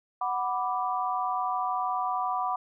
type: chord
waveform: sine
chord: B minor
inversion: second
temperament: equal with one note detuned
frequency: 742.1 / 987.8 / 1174.7 Hz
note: F#5 / B5 / D6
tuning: +5 / 0 / 0 cents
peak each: -30 / -31 / -31 dBFS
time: 0.21-2.56 s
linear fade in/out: 5 ms
effects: none